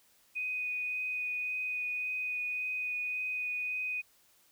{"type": "tone with vibrato", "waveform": "sine", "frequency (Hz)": 2489, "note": "D#7", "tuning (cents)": 0, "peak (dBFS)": -32, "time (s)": [0.35, 4.02], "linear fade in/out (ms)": 20, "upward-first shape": "sine", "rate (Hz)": 1.8, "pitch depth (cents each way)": 10, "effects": ["white hiss -66 dBFS RMS until 4.51 s"]}